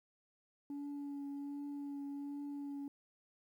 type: tone with vibrato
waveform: sine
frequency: 284.1 Hz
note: C#4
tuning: 43 cents sharp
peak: -38 dBFS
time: 0.7-2.88 s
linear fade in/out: 2 ms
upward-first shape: triangle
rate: 1.3 Hz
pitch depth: 18 cents each way
effects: tanh soft clip ceiling -40 dBFS + 12-bit